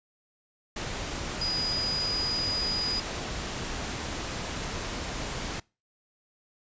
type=tone in noise; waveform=sine; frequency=4929 Hz; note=D#8; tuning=17 cents flat; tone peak=-27 dBFS; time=1.41-3 s; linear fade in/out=5 ms; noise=pink; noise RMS=-34 dBFS; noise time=0.76-5.6 s; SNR=+4 dB; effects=noise-tail reverb RT60 0.3 s tail -25 dB re dry + resampled to 16000 Hz